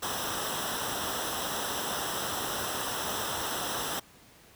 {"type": "noise with comb filter", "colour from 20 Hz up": "pink", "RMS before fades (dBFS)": -33, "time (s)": [0.02, 4], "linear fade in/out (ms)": 10, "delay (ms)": 0.44, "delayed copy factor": -0.75, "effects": ["pink hiss -56 dBFS RMS until 4.55 s", "high-pass 60 Hz 12 dB/octave"]}